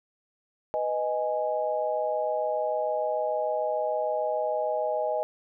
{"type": "chord", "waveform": "sine", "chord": "G# minor", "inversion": "first", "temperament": "equal with one note detuned", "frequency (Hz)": [495.6, 622.3, 830.6], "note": ["B4", "D#5", "G#5"], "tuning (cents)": [6, 0, 0], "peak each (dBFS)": [-32, -27, -31], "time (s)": [0.74, 5.23], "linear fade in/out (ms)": 0, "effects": []}